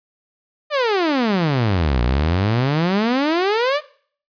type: exponential two-way sweep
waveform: sawtooth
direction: down then up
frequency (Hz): 618 to 57.8 to 618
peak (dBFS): -12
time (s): 0.7-3.81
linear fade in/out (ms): 50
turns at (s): 2.02
effects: noise-tail reverb RT60 0.5 s tail -19 dB re dry + resampled to 11025 Hz